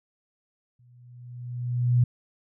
sine tone with exponential growth, 122.4 Hz, B2, 15 cents flat, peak -15 dBFS, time 0.79-2.04 s, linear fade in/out 5 ms, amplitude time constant 270 ms, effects none

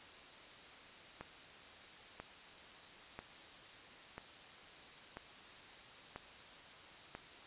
click train, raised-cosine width 0.5 ms, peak -30 dBFS, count 7, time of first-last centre 1.21-7.151 s, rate 1.01 Hz, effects white hiss -55 dBFS RMS until 7.46 s + resampled to 8000 Hz

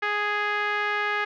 5% pulse tone with low-pass filter, 415.3 Hz, G#4, in tune, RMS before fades -26 dBFS, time 0.02-1.25 s, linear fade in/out 10 ms, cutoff 1800 Hz, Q 2, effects none

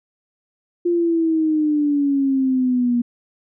sine exponential sweep, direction down, 350 to 238 Hz, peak -15 dBFS, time 0.85-3.02 s, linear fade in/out 10 ms, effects none

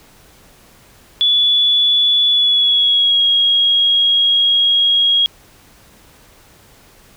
sine tone with pitch glide, 3433 to 3287 Hz, A7 to G#7, -43 to -19 cents, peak -10 dBFS, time 1.21-5.26 s, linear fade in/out 0 ms, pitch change -76 cents, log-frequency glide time 2.29-3.24 s, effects pink hiss -47 dBFS RMS until 7.16 s

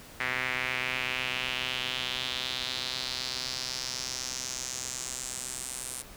sawtooth tone with band-pass filter sweep, 128 Hz, C3, 38 cents flat, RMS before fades -34 dBFS, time 0.2-6.02 s, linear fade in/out 5 ms, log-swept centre 2000 to 9300 Hz, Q 3.1, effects pink hiss -49 dBFS RMS until 6.16 s

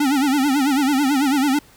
square tone with vibrato, 277.2 Hz, C#4, in tune, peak -16 dBFS, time 0-1.59 s, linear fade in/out 5 ms, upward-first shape sine, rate 9.1 Hz, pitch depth 130 cents each way, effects pink hiss -50 dBFS RMS until 1.76 s

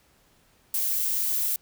violet noise, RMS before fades -26 dBFS, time 0.74-1.56 s, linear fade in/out 2 ms, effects pink hiss -62 dBFS RMS until 1.61 s

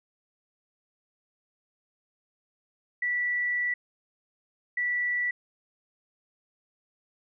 sine tone bursts at uneven times, 1958 Hz, B6, 15 cents flat, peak -25 dBFS, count 2, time 3.02-3.74 / 4.77-5.31 s, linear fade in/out 5 ms, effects none

